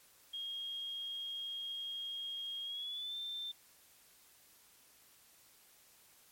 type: tone with pitch glide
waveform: sine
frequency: 3254 to 3569 Hz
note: G#7 to A7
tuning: -36 to +24 cents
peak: -39 dBFS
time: 0.33-3.52 s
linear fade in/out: 10 ms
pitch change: +160 cents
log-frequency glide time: 2.64-3.16 s
effects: white hiss -64 dBFS RMS until 6.31 s + MP3 64 kbps